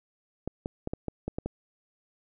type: clicks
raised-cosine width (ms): 2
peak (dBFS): -18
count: 8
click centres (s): 0.476 / 0.659 / 0.874 / 0.935 / 1.083 / 1.28 / 1.385 / 1.46
effects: none